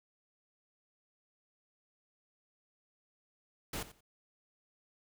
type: noise with echo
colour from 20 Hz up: pink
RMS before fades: -39 dBFS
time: 3.73-3.83 s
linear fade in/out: 5 ms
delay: 89 ms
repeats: 2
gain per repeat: -15 dB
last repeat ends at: 4.008 s
effects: none